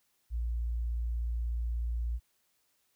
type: tone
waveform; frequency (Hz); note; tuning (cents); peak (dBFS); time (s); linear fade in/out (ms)
sine; 58.3; A#1; +1; -29; 0.3-2.2; 50
effects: tanh soft clip ceiling -25 dBFS + white hiss -74 dBFS RMS until 2.95 s